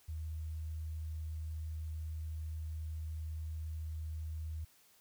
sine tone, 78.8 Hz, D#2, 23 cents sharp, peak -38 dBFS, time 0.08-4.65 s, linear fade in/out 10 ms, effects white hiss -66 dBFS RMS until 5 s

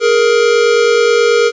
square tone pair together, 419.9 / 469.2 Hz, G#4 / A#4, +19 / +11 cents, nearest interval major second, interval 192 cents, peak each -14 / -10 dBFS, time 0-1.52 s, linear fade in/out 50 ms, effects resampled to 16000 Hz + 8-bit

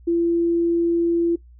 sine tone, 339.2 Hz, E4, 50 cents sharp, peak -16 dBFS, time 0.07-1.36 s, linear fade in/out 10 ms, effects noise-tail reverb RT60 0.1 s tail -18 dB re dry + added 60 Hz sine -44 dBFS peak until 1.59 s

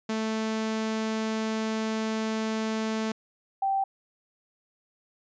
sawtooth / sine tone pair in turn, 220 / 779.9 Hz, A3 / G5, 0 / -9 cents, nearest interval octave + minor seventh, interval 2191 cents, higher second, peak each -23 dBFS, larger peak neither, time 0.09-3.12 / 3.62-3.84 s, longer first, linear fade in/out 5 ms, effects resampled to 16000 Hz

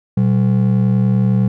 triangle ring-modulated tone, 155.56 Hz, D#3, in tune, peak -6 dBFS, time 0.17-1.48 s, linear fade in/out 5 ms, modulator 35.4 Hz, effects none

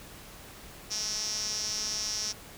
sawtooth tone with band-pass filter, 214.2 Hz, A3, 46 cents flat, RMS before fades -33 dBFS, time 0.9-2.33 s, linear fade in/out 20 ms, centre 5600 Hz, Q 9.4, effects pink hiss -48 dBFS RMS until 2.57 s

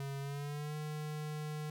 square tone with pitch glide, 138.4 to 151.8 Hz, C#3 to D#3, -2 to -42 cents, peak -39 dBFS, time 0-1.7 s, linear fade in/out 2 ms, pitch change +160 cents, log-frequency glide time 0.2-0.76 s, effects none

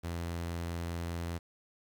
sawtooth tone, 85 Hz, F2, 46 cents flat, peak -31 dBFS, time 0.03-1.39 s, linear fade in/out 20 ms, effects 10-bit

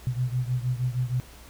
sine beating tone pair, 123.47 / 129.87 Hz, B2 / C3, 0 / -13 cents, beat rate 6.4 Hz, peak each -26 / -29 dBFS, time 0.07-1.2 s, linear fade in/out 0 ms, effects added 60 Hz sine -48 dBFS peak until 1.49 s + pink hiss -50 dBFS RMS until 1.49 s

